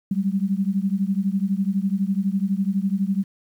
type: beating tone pair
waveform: sine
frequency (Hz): 190 / 202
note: F#3 / G#3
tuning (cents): +46 / -48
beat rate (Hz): 12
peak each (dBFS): -22 / -23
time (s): 0.11-3.24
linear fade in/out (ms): 5
effects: 9-bit